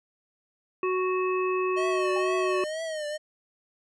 harmonic tone, 370 Hz, F#4, in tune, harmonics 1 / 3 / 5 / 7, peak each -25 / -30 / -44 / -35 dBFS, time 0.83-2.64 s, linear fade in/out 2 ms
square tone with vibrato, 622.3 Hz, D#5, in tune, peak -31 dBFS, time 1.76-3.18 s, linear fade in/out 20 ms, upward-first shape triangle, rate 2.1 Hz, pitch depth 100 cents each way
sine tone with exponential decay, 807 Hz, G#5, 50 cents flat, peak -33 dBFS, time 2.16-2.3 s, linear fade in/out 2 ms, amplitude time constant 30 ms
effects resampled to 22050 Hz

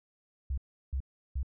sine tone bursts, 66.5 Hz, C2, 29 cents sharp, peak -29 dBFS, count 3, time 0.5-1.431 s, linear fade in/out 5 ms, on 77 ms, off 350 ms, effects none

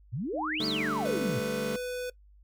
sine exponential two-way sweep, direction up then down, 102.1 to 4993 to 102.1 Hz, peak -30 dBFS, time 0.12-1.4 s, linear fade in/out 20 ms, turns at 0.66 s
sine tone with pitch glide, 309.9 to 294 Hz, D#4 to D4, -7 to +2 cents, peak -34 dBFS, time 0.33-1.36 s, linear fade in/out 10 ms, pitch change -91 cents, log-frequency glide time 0.81-0.97 s
25% pulse chord, D suspended fourth, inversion none, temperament just, 146.83 / 195.78 / 220.2 Hz, D3 / G3 / A3, 0 / -2 / +2 cents, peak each -36 / -34 / -30 dBFS, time 0.6-1.76 s, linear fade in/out 2 ms
square tone, 497.4 Hz, B4, 12 cents sharp, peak -33 dBFS, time 1.05-2.1 s, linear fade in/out 5 ms
effects noise-tail reverb RT60 0.1 s tail -21 dB re dry + added 50 Hz sine -54 dBFS peak until 2.43 s

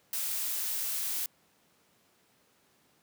blue noise, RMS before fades -33 dBFS, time 0.13-1.26 s, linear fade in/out 2 ms, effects pink hiss -67 dBFS RMS until 3.02 s + high-pass 150 Hz 12 dB/octave

